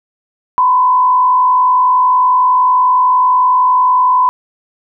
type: tone with frequency modulation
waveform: sine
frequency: 1007 Hz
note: B5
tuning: 33 cents sharp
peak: -7 dBFS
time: 0.58-4.29 s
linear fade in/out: 0 ms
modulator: 50.9 Hz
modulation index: 0.48
effects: none